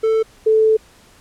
triangle / sine tone pair in turn, 443 / 438.2 Hz, A4 / A4, +12 / -7 cents, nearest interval unison, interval 19 cents, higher first, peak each -11 / -10 dBFS, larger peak second, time 0.03-0.23 / 0.46-0.77 s, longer second, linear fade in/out 10 ms, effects pink hiss -49 dBFS RMS until 1.2 s + low-pass 11000 Hz 12 dB/octave

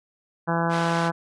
harmonic tone, 167.7 Hz, E3, 30 cents sharp, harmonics 1 / 2 / 3 / 4 / 5 / 6 / 7 / 8 / 9 / 10, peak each -25 / -31 / -31 / -30 / -29 / -30 / -34 / -35 / -32 / -38 dBFS, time 0.47-1.12 s, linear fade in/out 20 ms
white band-pass noise, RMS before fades -35 dBFS, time 0.69-1.11 s, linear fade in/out 50 ms, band 540 to 3300 Hz, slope 12 dB/octave
effects resampled to 24000 Hz

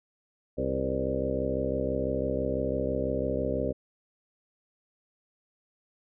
harmonic tone with a mistuned harmonic, 66 Hz, C2, 16 cents sharp, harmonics 1 / 2 / 3 / 4 / 5 / 6 / 7 / 8 / 9, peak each -36 / -37 / -38 / -34 / -40 / -35 / -34 / -34 / -34 dBFS, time 0.57-3.73 s, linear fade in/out 20 ms, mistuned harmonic 7, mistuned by +45 cents, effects none

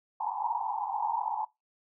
white band-pass noise, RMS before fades -32 dBFS, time 0.2-1.45 s, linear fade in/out 5 ms, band 810 to 950 Hz, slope 96 dB/octave, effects noise-tail reverb RT60 0.2 s tail -22 dB re dry

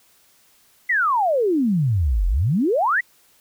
sine exponential two-way sweep, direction down then up, 2062 to 41.38 to 2062 Hz, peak -16 dBFS, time 0.89-3.01 s, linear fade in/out 10 ms, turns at 2.27 s, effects white hiss -57 dBFS RMS until 3.4 s

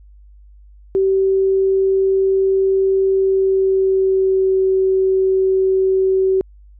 sine tone with pitch glide, 385 to 380.1 Hz, G4 to F#4, -31 to +47 cents, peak -12 dBFS, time 0.95-6.41 s, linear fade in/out 0 ms, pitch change -22 cents, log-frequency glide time 3.09-4.59 s, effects added 50 Hz sine -41 dBFS peak until 6.79 s

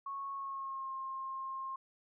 sine tone with pitch glide, 1101 to 1065.3 Hz, C#6 to C6, -12 to +31 cents, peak -38 dBFS, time 0.06-1.76 s, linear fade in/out 5 ms, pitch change -57 cents, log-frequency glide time 0.33-0.92 s, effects none

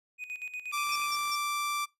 triangle tone with tremolo, 2490 Hz, D#7, 1 cent sharp, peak -33 dBFS, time 0.18-1.09 s, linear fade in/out 50 ms, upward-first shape square, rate 8.4 Hz, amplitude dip 70%
sawtooth tone, 1173 Hz, D6, 2 cents flat, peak -26 dBFS, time 0.72-1.86 s, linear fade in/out 20 ms
click train, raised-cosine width 0.3 ms, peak -35 dBFS, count 21, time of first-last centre 0.87-1.297 s, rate 46.8 Hz
sine tone bursts, 5470 Hz, F8, 37 cents flat, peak -33 dBFS, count 3, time 0.92-1.354 s, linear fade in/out 2 ms, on 38 ms, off 160 ms
effects noise-tail reverb RT60 0.2 s tail -23 dB re dry + resampled to 32000 Hz

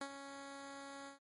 10% pulse tone with ADSR envelope, 277.2 Hz, C#4, in tune, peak -31 dBFS, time 0.01-1.19 s, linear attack 4 ms, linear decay 65 ms, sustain -9 dB, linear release 120 ms, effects MP3 48 kbps

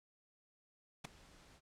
pink noise with ADSR envelope, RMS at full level -41 dBFS, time 1.04-1.61 s, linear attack 10 ms, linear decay 8 ms, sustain -21 dB, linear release 52 ms, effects low-pass 8000 Hz 12 dB/octave

